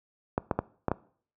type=clicks; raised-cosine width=1 ms; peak=-11 dBFS; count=5; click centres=0.379 / 0.512 / 0.59 / 0.883 / 0.916 s; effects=noise-tail reverb RT60 0.5 s tail -21 dB re dry + high-pass 60 Hz 12 dB/octave